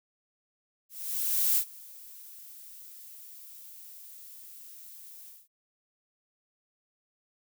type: noise with ADSR envelope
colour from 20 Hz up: violet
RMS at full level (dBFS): -24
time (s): 0.89-5.48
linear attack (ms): 680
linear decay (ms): 74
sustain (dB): -24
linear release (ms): 200
effects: none